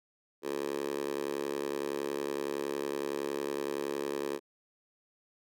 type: tone with high-pass filter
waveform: 10% pulse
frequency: 70.8 Hz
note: C#2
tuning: 37 cents sharp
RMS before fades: -35 dBFS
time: 0.42-4.4 s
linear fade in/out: 50 ms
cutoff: 400 Hz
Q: 2.7
effects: none